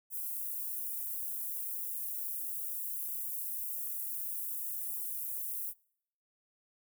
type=high-pass noise; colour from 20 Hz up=white; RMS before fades=-38 dBFS; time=0.1-5.74 s; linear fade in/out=50 ms; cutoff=11000 Hz; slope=24 dB/octave; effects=noise-tail reverb RT60 0.7 s tail -26 dB re dry